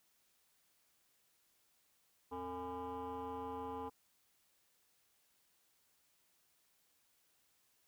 sine tone with frequency modulation, 638 Hz, D#5, 43 cents sharp, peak -39 dBFS, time 2.31-3.9 s, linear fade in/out 20 ms, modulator 186 Hz, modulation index 2.3, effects tanh soft clip ceiling -39 dBFS + white hiss -75 dBFS RMS until 7.87 s

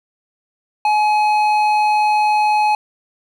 triangle tone with hard clipping, 846 Hz, G#5, 32 cents sharp, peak -14 dBFS, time 0.85-2.75 s, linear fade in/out 2 ms, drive 12 dB, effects none

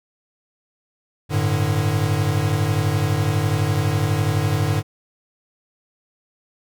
square chord, G suspended second, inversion none, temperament equal with one note detuned, 98 / 110 / 148.62 Hz, G2 / A2 / D3, 0 / 0 / +21 cents, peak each -23 dBFS, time 1.29-4.83 s, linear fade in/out 50 ms, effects none

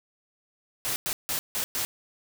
white noise bursts at uneven times, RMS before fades -29 dBFS, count 5, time 0.85-0.96 / 1.06-1.13 / 1.29-1.39 / 1.55-1.64 / 1.75-1.85 s, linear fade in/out 0 ms, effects none

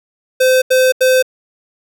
square tone bursts, 515 Hz, C5, 28 cents flat, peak -9 dBFS, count 3, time 0.4-1.226 s, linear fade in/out 10 ms, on 220 ms, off 83 ms, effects none

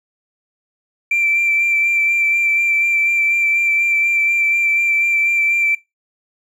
triangle tone with vibrato, 2349 Hz, D7, in tune, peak -10 dBFS, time 1.11-5.75 s, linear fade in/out 5 ms, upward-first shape sine, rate 4.1 Hz, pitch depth 17 cents each way, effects noise-tail reverb RT60 0.2 s tail -22 dB re dry + tanh soft clip ceiling -10 dBFS

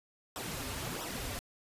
pink noise with flanger, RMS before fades -39 dBFS, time 0.36-1.39 s, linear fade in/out 0 ms, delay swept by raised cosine 0.44 to 6.34 ms, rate 1.5 Hz, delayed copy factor -0.75, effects resampled to 32000 Hz

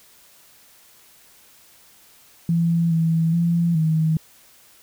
sine tone with pitch steps, 168 / 163.5 / 169.9 / 158.8 Hz, E3 / E3 / F3 / D#3, +33 / -14 / -47 / +36 cents, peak -16 dBFS, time 2.49-4.17 s, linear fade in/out 2 ms, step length 420 ms, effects white hiss -52 dBFS RMS until 4.82 s

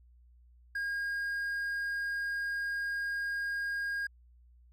triangle tone, 1625 Hz, G#6, 38 cents flat, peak -30 dBFS, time 0.75-4.07 s, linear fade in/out 5 ms, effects added 60 Hz sine -57 dBFS peak until 4.72 s

